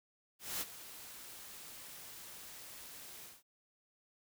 white noise with ADSR envelope, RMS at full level -37 dBFS, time 0.39-3.43 s, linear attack 220 ms, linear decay 33 ms, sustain -14 dB, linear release 190 ms, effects none

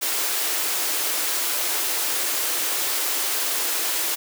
white high-pass noise, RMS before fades -24 dBFS, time 0.01-4.16 s, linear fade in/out 20 ms, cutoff 280 Hz, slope 96 dB/octave, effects none

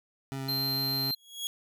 25% pulse tone with vibrato, 134.9 Hz, C#3, 47 cents flat, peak -30 dBFS, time 0.32-1.11 s, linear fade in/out 0 ms, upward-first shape sine, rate 6.7 Hz, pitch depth 11 cents each way
square tone, 4152 Hz, C8, 14 cents flat, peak -29 dBFS, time 0.48-1.15 s, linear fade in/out 10 ms
sawtooth tone with exponential growth, 3322 Hz, G#7, in tune, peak -25 dBFS, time 1.14-1.47 s, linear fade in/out 0 ms, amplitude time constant 70 ms
effects none

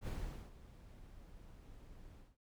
brown noise with ADSR envelope, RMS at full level -39 dBFS, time 0.01-2.37 s, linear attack 60 ms, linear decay 430 ms, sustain -17 dB, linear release 190 ms, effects none

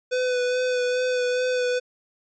square tone with vibrato, 500 Hz, B4, 21 cents sharp, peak -22 dBFS, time 0.11-1.8 s, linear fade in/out 20 ms, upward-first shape sine, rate 2.4 Hz, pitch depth 20 cents each way, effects resampled to 16000 Hz

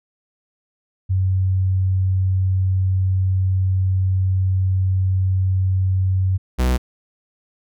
sine / 45% pulse tone pair in turn, 94.1 / 62.8 Hz, F#2 / B1, +30 / +30 cents, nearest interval perfect fifth, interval 700 cents, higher first, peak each -15 dBFS, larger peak neither, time 1.09-6.38 / 6.58-6.78 s, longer first, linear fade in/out 20 ms, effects none

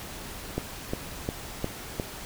click train, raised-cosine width 2 ms, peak -14 dBFS, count 5, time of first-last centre 0.58-1.998 s, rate 2.82 Hz, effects pink hiss -40 dBFS RMS until 2.25 s

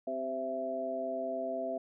harmonic tone with a mistuned harmonic, 130 Hz, C3, 11 cents flat, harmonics 2 / 3 / 4 / 5, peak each -41 / -43 / -42 / -34 dBFS, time 0.07-1.78 s, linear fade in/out 5 ms, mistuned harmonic 5, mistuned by +37 cents, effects none

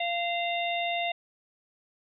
harmonic tone with a mistuned harmonic, 692 Hz, F5, 16 cents flat, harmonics 1 / 3 / 4 / 5, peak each -29 / -34 / -35 / -36 dBFS, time 0-1.12 s, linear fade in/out 5 ms, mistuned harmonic 5, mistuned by +89 cents, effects none

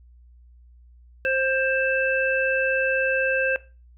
harmonic tone, 528 Hz, C5, 16 cents sharp, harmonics 1 / 3 / 5, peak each -24 / -24 / -27 dBFS, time 1.25-3.56 s, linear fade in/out 0 ms, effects noise-tail reverb RT60 0.3 s tail -18 dB re dry + added 60 Hz sine -48 dBFS peak until 3.97 s

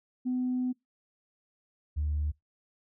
sine tone pair in turn, 252.1 / 74.65 Hz, B3 / D2, +36 / +29 cents, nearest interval octave + major sixth, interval 2107 cents, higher first, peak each -26 dBFS, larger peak neither, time 0.25-0.73 / 1.96-2.32 s, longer first, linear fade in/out 20 ms, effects noise-tail reverb RT60 0.2 s tail -25 dB re dry + tanh soft clip ceiling -23 dBFS

